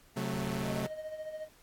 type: chord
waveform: sawtooth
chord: F# diminished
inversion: second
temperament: equal with one note detuned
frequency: 133.56 / 185 / 220 Hz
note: C3 / F#3 / A3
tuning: +36 / 0 / 0 cents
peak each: -33 dBFS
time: 0.16-0.87 s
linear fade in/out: 10 ms
type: click train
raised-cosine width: 5 ms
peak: -36 dBFS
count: 19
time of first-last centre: 0.34-0.829 s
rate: 36.8 Hz
type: tone with tremolo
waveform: triangle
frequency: 622.3 Hz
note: D#5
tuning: in tune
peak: -34 dBFS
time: 0.62-1.49 s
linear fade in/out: 50 ms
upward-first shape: sine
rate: 14 Hz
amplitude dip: 60%
effects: pink hiss -62 dBFS RMS until 1.62 s + AAC 64 kbps